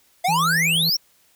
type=exponential sweep; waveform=square; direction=up; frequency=683 to 5710 Hz; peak=-18 dBFS; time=0.24-0.97 s; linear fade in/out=10 ms
type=tone; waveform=triangle; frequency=164.81 Hz; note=E3; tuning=in tune; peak=-23 dBFS; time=0.28-0.9 s; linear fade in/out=10 ms
effects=white hiss -59 dBFS RMS until 1.35 s